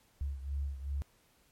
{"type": "beating tone pair", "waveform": "sine", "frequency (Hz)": [69.3, 71.9], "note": ["C#2", "D2"], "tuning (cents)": [0, -36], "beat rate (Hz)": 2.6, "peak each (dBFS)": [-35, -40], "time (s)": [0.21, 1.02], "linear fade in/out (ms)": 0, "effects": ["pink hiss -68 dBFS RMS until 1.51 s", "MP3 64 kbps"]}